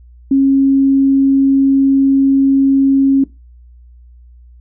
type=tone; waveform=sine; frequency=272.1 Hz; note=C#4; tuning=32 cents flat; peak=-7 dBFS; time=0.31-3.24 s; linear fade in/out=5 ms; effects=noise-tail reverb RT60 0.2 s tail -18 dB re dry + added 60 Hz sine -38 dBFS peak until 4.6 s